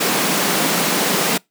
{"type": "high-pass noise", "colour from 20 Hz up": "pink", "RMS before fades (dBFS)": -18, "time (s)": [0, 1.38], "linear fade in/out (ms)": 10, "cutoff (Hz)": 160, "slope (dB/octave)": 48, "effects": ["noise-tail reverb RT60 0.2 s tail -26 dB re dry"]}